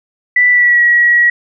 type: tone with pitch glide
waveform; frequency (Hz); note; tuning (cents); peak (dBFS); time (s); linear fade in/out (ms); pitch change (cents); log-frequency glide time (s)
sine; 1975.5 to 1915.9; B6 to A#6; 0 to +47; -6; 0.36-1.3; 5; -53; 0.5-0.82
effects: none